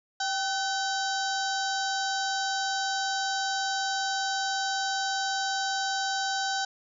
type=harmonic tone with a mistuned harmonic; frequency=780 Hz; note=G5; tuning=9 cents flat; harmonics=1 / 2 / 4 / 5 / 6 / 7 / 8 / 9; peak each=-30 / -32 / -40 / -36 / -38 / -39 / -42 / -41 dBFS; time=0.2-6.65 s; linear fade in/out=5 ms; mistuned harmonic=2; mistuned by=-51 cents; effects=none